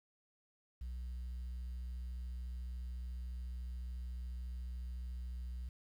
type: tone with vibrato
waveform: sine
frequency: 61.74 Hz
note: B1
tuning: in tune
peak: -38 dBFS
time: 0.81-5.69 s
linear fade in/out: 5 ms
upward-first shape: sine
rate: 14 Hz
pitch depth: 11 cents each way
effects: tanh soft clip ceiling -39 dBFS + 11-bit